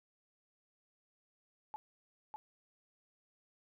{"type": "tone with echo", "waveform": "sine", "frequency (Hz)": 858, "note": "A5", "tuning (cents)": -44, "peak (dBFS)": -40, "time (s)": [1.74, 1.76], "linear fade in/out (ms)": 0, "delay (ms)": 600, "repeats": 1, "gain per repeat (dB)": -2, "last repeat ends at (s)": 2.36, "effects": []}